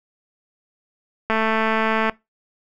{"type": "click train", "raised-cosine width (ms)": 0.5, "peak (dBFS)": -6, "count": 177, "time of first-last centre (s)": [1.3, 2.096], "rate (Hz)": 221, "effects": ["noise-tail reverb RT60 0.2 s tail -21 dB re dry"]}